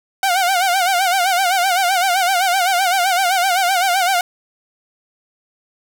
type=tone with vibrato; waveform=sawtooth; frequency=740 Hz; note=F#5; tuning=in tune; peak=-10 dBFS; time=0.23-4.21 s; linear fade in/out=2 ms; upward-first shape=sine; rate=7.8 Hz; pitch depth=110 cents each way; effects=none